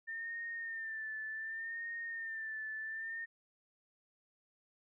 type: tone with vibrato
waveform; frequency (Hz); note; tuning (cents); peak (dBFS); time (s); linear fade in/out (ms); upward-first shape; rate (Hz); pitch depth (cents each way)
sine; 1800; A6; +39; -39; 0.07-3.26; 20; sine; 0.67; 50
effects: none